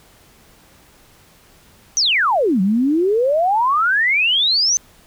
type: exponential two-way sweep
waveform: sine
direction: down then up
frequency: 6272 to 181.4 to 6272 Hz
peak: -13 dBFS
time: 1.97-4.77 s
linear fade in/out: 0 ms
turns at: 2.61 s
effects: pink hiss -50 dBFS RMS until 5.06 s